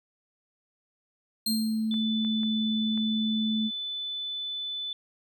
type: tone with exponential decay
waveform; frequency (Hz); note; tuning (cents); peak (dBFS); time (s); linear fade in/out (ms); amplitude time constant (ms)
sawtooth; 4186; C8; 0; -22; 1.46-2.02; 5; 120
type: tone with pitch glide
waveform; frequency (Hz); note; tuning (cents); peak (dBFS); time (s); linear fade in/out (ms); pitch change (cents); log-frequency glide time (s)
sine; 220.5 to 219.1; A3 to A3; +4 to -7; -25; 1.46-3.71; 50; -11; 2.09-2.47
type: tone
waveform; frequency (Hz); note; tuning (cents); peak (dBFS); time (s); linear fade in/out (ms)
sine; 3500; A7; -10; -31; 1.91-4.93; 2
type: clicks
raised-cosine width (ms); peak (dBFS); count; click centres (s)
0.5; -32; 4; 1.941 / 2.248 / 2.433 / 2.976
effects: none